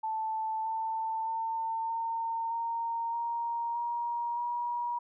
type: tone with pitch steps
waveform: sine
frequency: 880 / 890.7 / 901.6 / 912.6 / 923.8 / 935 / 946.4 / 958 Hz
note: A5 / A5 / A5 / A#5 / A#5 / A#5 / A#5 / A#5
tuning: 0 / +21 / +42 / -37 / -16 / +5 / +26 / +47 cents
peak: -30 dBFS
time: 0.03-4.99 s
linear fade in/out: 10 ms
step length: 620 ms
effects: none